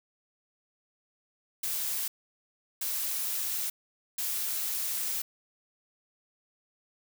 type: noise bursts at uneven times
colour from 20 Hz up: blue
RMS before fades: -32 dBFS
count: 3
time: 1.63-2.08 / 2.81-3.7 / 4.18-5.22 s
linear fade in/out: 5 ms
effects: none